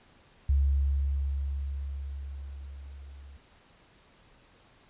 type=tone with level ramp; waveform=sine; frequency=69.3 Hz; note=C#2; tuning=in tune; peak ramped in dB=-20 to -45 dBFS; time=0.49-3.37 s; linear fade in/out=5 ms; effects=pink hiss -60 dBFS RMS until 4.89 s + resampled to 8000 Hz